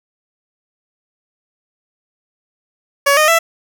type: tone with pitch steps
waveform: 15% pulse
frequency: 563 / 615 / 664 Hz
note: C#5 / D#5 / E5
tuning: +27 / -20 / +12 cents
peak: -3 dBFS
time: 3.06-3.39 s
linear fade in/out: 10 ms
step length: 110 ms
effects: none